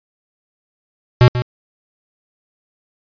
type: tone with echo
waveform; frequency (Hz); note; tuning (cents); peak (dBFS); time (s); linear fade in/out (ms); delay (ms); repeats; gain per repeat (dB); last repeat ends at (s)
square; 123.47; B2; 0; -6; 1.21-1.28; 0; 140; 1; -11; 1.42
effects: resampled to 11025 Hz